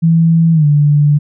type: tone with pitch glide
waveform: sine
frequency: 164.81 to 146.83 Hz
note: E3 to D3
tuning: 0 to 0 cents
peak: -6 dBFS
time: 0.02-1.19 s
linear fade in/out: 20 ms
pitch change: -200 cents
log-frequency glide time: 0.53-0.66 s
effects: none